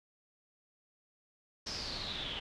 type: noise with low-pass filter sweep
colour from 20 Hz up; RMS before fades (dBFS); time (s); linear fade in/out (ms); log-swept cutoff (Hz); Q
pink; -40; 1.66-2.4; 10; 5400 to 3100; 8.4
effects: none